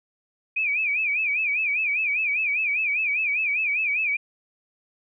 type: tone with vibrato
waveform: sine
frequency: 2431 Hz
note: D#7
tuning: 41 cents flat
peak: -21 dBFS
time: 0.56-4.17 s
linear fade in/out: 10 ms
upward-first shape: sine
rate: 5 Hz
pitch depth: 130 cents each way
effects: none